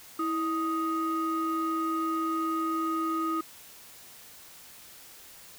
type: tone pair together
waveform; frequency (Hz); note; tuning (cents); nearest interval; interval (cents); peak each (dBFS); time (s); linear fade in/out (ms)
sine; 325.5 / 1247.9; E4 / D#6; -22 / +5; octave + major seventh; 2327; -28; 0.19-3.41; 5
effects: tanh soft clip ceiling -22 dBFS + white hiss -50 dBFS RMS until 5.58 s